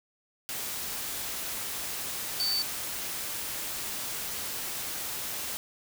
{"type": "tone in noise", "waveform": "sine", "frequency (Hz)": 4553, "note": "C#8", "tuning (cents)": 45, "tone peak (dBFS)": -26, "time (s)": [2.4, 2.62], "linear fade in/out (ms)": 0, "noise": "white", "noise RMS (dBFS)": -35, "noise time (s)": [0.49, 5.57], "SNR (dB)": 6, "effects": []}